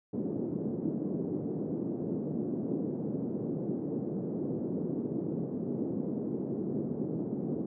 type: band-pass noise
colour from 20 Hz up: white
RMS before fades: -34 dBFS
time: 0.13-7.66 s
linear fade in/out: 5 ms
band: 150 to 370 Hz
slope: 24 dB/octave
effects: none